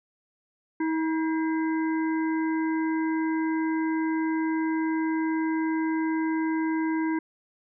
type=harmonic tone with a mistuned harmonic; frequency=319.8 Hz; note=D#4; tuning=48 cents sharp; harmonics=1 / 3 / 5 / 6; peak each=-24 / -34 / -38 / -40 dBFS; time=0.8-7.19 s; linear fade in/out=5 ms; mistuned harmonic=6; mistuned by=+110 cents; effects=none